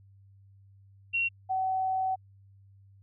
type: tone pair in turn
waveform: sine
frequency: 2738 / 756.4 Hz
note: F7 / F#5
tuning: -35 / +38 cents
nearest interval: octave + minor seventh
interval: 2227 cents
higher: first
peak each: -25 / -26 dBFS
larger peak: first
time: 1.13-1.29 / 1.49-2.16 s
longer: second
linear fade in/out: 20 ms
effects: added 98 Hz sine -54 dBFS peak until 3.02 s